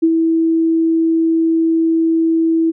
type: tone with ADSR envelope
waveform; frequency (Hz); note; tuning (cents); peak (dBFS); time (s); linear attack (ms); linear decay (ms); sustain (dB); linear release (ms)
sine; 326.7; E4; -15; -7; 0.02-2.72; 16; 53; -4; 26
effects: none